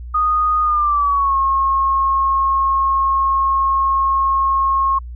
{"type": "tone with pitch glide", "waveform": "sine", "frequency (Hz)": [1237, 1083.1], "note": ["D#6", "C#6"], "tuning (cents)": [-10, -40], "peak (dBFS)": -13, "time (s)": [0.14, 4.99], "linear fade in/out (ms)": 10, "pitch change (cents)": -230, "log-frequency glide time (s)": [0.62, 1.37], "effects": ["added 60 Hz sine -28 dBFS peak until 5.15 s"]}